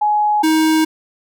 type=tone pair in turn; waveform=sine / square; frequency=840 / 315.8 Hz; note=G#5 / D#4; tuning=+19 / +26 cents; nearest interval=octave + perfect fourth; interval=1693 cents; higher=first; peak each=-12 dBFS; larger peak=neither; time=0.01-0.43 / 0.43-0.85 s; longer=neither; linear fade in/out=10 ms; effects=none